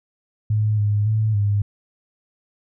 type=tone with pitch steps; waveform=sine; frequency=107 / 103.9 / 109 / 102.2 Hz; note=A2 / G#2 / A2 / G#2; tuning=-48 / +1 / -16 / -27 cents; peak=-16 dBFS; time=0.5-1.62 s; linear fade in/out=5 ms; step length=280 ms; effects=none